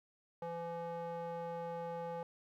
square tone with band-pass filter, 169.2 Hz, E3, 45 cents sharp, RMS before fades -42 dBFS, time 0.42-2.23 s, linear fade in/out 2 ms, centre 670 Hz, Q 7.8, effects 13-bit

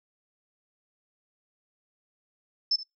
sine tone with echo, 5270 Hz, E8, 1 cent flat, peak -21 dBFS, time 2.71-2.76 s, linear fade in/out 5 ms, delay 73 ms, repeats 1, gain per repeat -15 dB, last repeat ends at 2.833 s, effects noise-tail reverb RT60 0.2 s tail -25 dB re dry

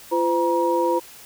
sine tone cluster, 343.7 / 510 / 950 Hz, F4 / C5 / A#5, -28 / -44 / +33 cents, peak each -22 dBFS, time 0.11-1 s, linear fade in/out 20 ms, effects white hiss -44 dBFS RMS until 1.25 s

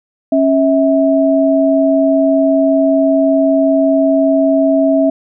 sine tone pair together, 274.2 / 649 Hz, C#4 / E5, -19 / -27 cents, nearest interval octave + minor third, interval 1492 cents, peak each -11 dBFS, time 0.32-5.1 s, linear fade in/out 5 ms, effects none

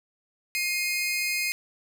sawtooth tone pair together, 2126 / 2491 Hz, C7 / D#7, +27 / +1 cents, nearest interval minor third, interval 274 cents, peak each -25 dBFS, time 0.55-1.52 s, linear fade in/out 0 ms, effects none

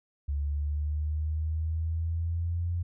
sine linear sweep, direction up, 71 to 87.31 Hz, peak -27 dBFS, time 0.28-2.83 s, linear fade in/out 10 ms, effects none

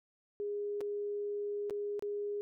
sine tone with dropouts, 410.8 Hz, G#4, 19 cents flat, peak -34 dBFS, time 0.4-2.41 s, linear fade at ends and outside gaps 0 ms, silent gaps 0.807-0.812 / 1.698-1.707 / 1.994-2.024 s, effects none

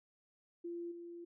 sine tone with level steps, 343.4 Hz, F4, 29 cents flat, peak -40 / -46 dBFS, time 0.64-1.25 s, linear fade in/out 10 ms, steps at 0.91 s, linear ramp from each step 10 ms, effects none

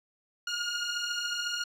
15% pulse beating tone pair, 1417 / 1431 Hz, F6 / F6, +25 / +42 cents, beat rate 14 Hz, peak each -29 / -25 dBFS, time 0.47-1.64 s, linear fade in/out 5 ms, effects low-pass 7000 Hz 12 dB/octave

